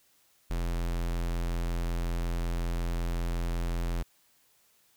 square tone, 42.72 Hz, F1, 37 cents flat, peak -29 dBFS, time 0.5-4.03 s, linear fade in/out 10 ms, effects white hiss -66 dBFS RMS until 4.96 s

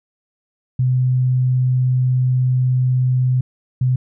sine tone pair in turn, 127.4 / 127.4 Hz, C3 / C3, -46 / -46 cents, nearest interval unison, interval 0 cents, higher neither, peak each -13 dBFS, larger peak neither, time 0.79-3.41 / 3.81-3.96 s, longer first, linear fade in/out 5 ms, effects none

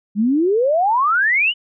sine exponential sweep, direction up, 196.3 to 3031 Hz, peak -13 dBFS, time 0.15-1.54 s, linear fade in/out 50 ms, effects none

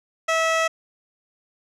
15% pulse tone with low-pass filter, 650 Hz, E5, 24 cents flat, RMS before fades -21 dBFS, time 0.28-0.68 s, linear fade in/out 10 ms, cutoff 7300 Hz, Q 0.62, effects none

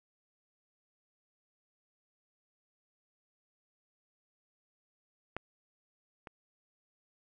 clicks, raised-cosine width 0.5 ms, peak -21 / -30 dBFS, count 2, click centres 5.366 / 6.272 s, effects none

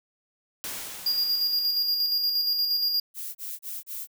white noise with exponential decay, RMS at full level -33 dBFS, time 0.64-2.76 s, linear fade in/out 0 ms, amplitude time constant 460 ms
square tone with tremolo, 4826 Hz, D8, 46 cents sharp, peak -22 dBFS, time 1.06-3 s, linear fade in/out 5 ms, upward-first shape square, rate 8.5 Hz, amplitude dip 35%
violet noise bursts, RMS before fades -35 dBFS, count 4, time 3.14-4.073 s, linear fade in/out 50 ms, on 210 ms, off 31 ms
effects none

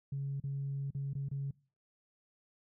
sine tone with dropouts, 138.59 Hz, C#3, in tune, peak -33 dBFS, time 0.12-1.51 s, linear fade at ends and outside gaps 5 ms, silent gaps 0.401-0.438 / 0.906-0.948 / 1.134-1.151 / 1.287-1.313 s, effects noise-tail reverb RT60 0.4 s tail -23 dB re dry + tanh soft clip ceiling -30 dBFS

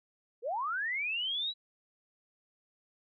sine linear sweep, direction up, 422.2 to 3956 Hz, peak -31 dBFS, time 0.42-1.54 s, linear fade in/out 50 ms, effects none

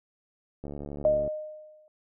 click train, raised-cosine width 2 ms, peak -25 dBFS, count 47, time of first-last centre 0.64-1.277 s, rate 72.2 Hz
sine tone with exponential decay, 614 Hz, D#5, 23 cents flat, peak -17 dBFS, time 1.05-1.88 s, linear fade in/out 1 ms, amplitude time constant 180 ms
effects none

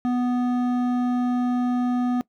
sine tone with hard clipping, 246.9 Hz, B3, in tune, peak -22 dBFS, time 0.05-2.21 s, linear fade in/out 0 ms, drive 10 dB, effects noise-tail reverb RT60 0.1 s tail -21 dB re dry

